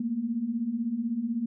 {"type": "beating tone pair", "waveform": "sine", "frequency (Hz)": [220, 236], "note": ["A3", "A#3"], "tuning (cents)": [0, 22], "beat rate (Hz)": 16, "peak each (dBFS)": [-33, -28], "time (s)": [0, 1.46], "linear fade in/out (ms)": 5, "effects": []}